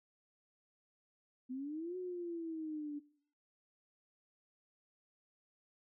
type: exponential two-way sweep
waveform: sine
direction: up then down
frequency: 249.3 to 369.5 to 288.2 Hz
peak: -39 dBFS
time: 1.49-3 s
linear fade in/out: 20 ms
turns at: 1.97 s
effects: noise-tail reverb RT60 0.6 s tail -20 dB re dry